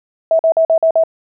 sine tone bursts, 650 Hz, E5, 24 cents flat, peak -8 dBFS, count 6, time 0.31-1.037 s, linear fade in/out 2 ms, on 82 ms, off 47 ms, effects none

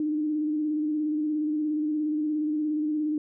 sine tone with vibrato, 303.9 Hz, D#4, 41 cents flat, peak -24 dBFS, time 0-3.18 s, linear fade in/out 2 ms, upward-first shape square, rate 17 Hz, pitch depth 27 cents each way, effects none

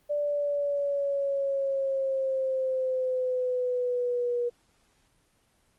sine exponential sweep, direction down, 587.3 to 480 Hz, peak -25 dBFS, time 0.09-4.5 s, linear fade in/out 20 ms, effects pink hiss -67 dBFS RMS until 5.78 s + Opus 24 kbps

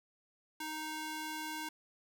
square tone with high-pass filter, 310.7 Hz, D#4, 2 cents flat, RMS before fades -41 dBFS, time 0.6-1.69 s, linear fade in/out 5 ms, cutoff 660 Hz, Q 0.69, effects 10-bit

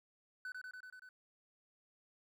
triangle tone with echo, 1505 Hz, F#6, 29 cents sharp, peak -40 dBFS, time 0.45-0.52 s, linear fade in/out 2 ms, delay 95 ms, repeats 6, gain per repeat -2 dB, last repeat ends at 1.09 s, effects 13-bit

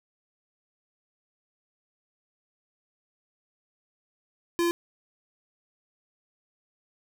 square tone, 342.8 Hz, F4, 32 cents flat, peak -23 dBFS, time 4.59-4.71 s, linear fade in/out 0 ms, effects none

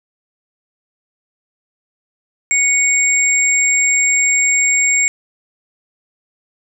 sine tone pair together, 2217 / 7457 Hz, C#7 / A#8, 0 / 0 cents, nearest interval octave + major sixth, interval 2100 cents, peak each -14 dBFS, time 2.51-5.08 s, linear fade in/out 0 ms, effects none

